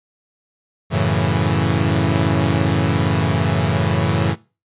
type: chord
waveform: sawtooth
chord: F# minor seventh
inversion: none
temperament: equal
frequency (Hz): 92.5 / 110 / 138.59 / 164.81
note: F#2 / A2 / C#3 / E3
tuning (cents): 0 / 0 / 0 / 0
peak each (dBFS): -17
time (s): 0.9-4.36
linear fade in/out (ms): 50
effects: noise-tail reverb RT60 0.3 s tail -20 dB re dry + resampled to 8000 Hz